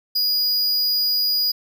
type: tone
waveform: square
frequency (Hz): 4901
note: D#8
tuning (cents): -27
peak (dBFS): -18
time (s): 0.15-1.52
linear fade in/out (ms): 10
effects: none